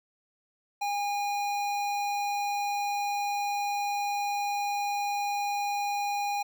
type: tone with notch filter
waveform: square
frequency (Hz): 815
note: G#5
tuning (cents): -33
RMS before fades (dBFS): -30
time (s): 0.81-6.43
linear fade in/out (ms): 10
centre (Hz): 9900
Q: 1.4
effects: none